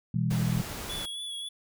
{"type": "chord", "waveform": "sine", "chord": "E major", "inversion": "second", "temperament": "equal with one note detuned", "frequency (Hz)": [123.47, 164.81, 203.7], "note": ["B2", "E3", "G#3"], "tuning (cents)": [0, 0, -33], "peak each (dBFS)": [-28, -28, -32], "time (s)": [0.14, 0.62], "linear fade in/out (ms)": 5}
{"type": "noise", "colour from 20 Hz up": "pink", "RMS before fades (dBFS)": -38, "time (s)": [0.3, 1.06], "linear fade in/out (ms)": 10}
{"type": "tone with vibrato", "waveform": "square", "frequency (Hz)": 3392, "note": "G#7", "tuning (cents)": 36, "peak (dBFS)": -35, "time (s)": [0.89, 1.49], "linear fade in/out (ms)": 10, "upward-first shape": "sine", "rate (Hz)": 3.7, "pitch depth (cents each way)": 31}
{"effects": []}